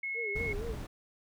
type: tone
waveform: sine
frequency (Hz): 2178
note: C#7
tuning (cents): -31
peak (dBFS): -33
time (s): 0.03-0.53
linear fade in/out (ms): 5
type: tone with vibrato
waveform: sine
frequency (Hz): 433.6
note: A4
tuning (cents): -25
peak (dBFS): -37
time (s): 0.14-0.76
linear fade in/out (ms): 50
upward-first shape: sine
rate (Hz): 4.3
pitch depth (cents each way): 140
type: noise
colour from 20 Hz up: brown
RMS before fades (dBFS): -38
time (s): 0.35-0.87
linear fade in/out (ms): 10
effects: none